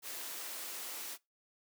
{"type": "high-pass noise", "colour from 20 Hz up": "white", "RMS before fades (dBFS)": -43, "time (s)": [0.02, 1.18], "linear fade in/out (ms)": 50, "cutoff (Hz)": 270, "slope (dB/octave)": 24, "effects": ["noise-tail reverb RT60 0.2 s tail -22 dB re dry"]}